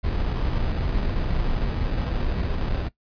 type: noise with sample-and-hold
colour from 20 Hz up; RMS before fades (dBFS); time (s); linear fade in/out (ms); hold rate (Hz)
brown; -24; 0.03-2.89; 20; 2100
effects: noise-tail reverb RT60 0.1 s tail -18 dB re dry + resampled to 11025 Hz